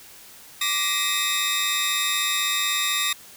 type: tone cluster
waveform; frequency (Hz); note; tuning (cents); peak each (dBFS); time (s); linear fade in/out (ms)
sawtooth; 1170 / 1897 / 2049 / 2561 / 3698; D6 / A#6 / C7 / D#7 / A#7; -7 / +30 / -37 / +49 / -15; -26 / -27 / -29 / -27 / -21; 0.61-3.13; 5
effects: white hiss -46 dBFS RMS until 3.36 s